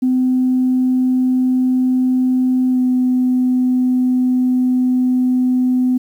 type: tone with pitch glide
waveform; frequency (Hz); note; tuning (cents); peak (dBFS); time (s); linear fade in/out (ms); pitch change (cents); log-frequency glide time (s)
sine; 255.3 to 252.8; C4 to B3; -42 to +41; -11; 0.02-5.98; 10; -17; 2.7-2.79
effects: tanh soft clip ceiling -7 dBFS + 8-bit